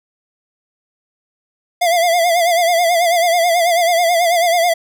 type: tone with vibrato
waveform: square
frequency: 687 Hz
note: F5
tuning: 29 cents flat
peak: -12 dBFS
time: 1.81-4.74 s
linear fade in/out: 10 ms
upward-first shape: sine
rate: 9.2 Hz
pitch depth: 74 cents each way
effects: none